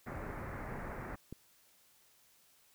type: low-pass noise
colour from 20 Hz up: pink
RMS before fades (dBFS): -43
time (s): 0.06-1.16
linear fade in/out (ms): 10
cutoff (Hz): 2100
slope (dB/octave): 48
type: clicks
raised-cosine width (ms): 3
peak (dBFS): -35 / -38 / -31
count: 3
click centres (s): 0.724 / 0.784 / 1.326
effects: white hiss -67 dBFS RMS until 2.74 s